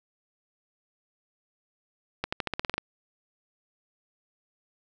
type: accelerating click train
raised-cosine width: 0.3 ms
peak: -12 dBFS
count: 10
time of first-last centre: 2.24-2.78 s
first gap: 85 ms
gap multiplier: 0.91
effects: none